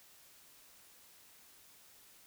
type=silence; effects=white hiss -61 dBFS RMS until 2.26 s